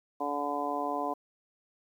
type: harmonic tone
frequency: 144.5 Hz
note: D3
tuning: 28 cents flat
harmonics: 2 / 3 / 4 / 5 / 6 / 7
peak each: -37 / -39 / -38 / -34 / -40 / -35 dBFS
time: 0.2-1.14 s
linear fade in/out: 10 ms
effects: 10-bit